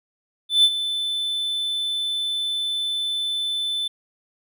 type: tone with ADSR envelope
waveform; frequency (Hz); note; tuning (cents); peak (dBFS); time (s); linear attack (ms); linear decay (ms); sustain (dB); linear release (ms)
triangle; 3520; A7; 0; -9; 0.49-3.88; 150; 52; -12; 8
effects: none